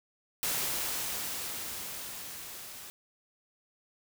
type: noise with level ramp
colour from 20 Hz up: white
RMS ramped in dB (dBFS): -31 to -46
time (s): 0.43-2.9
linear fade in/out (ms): 0
effects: none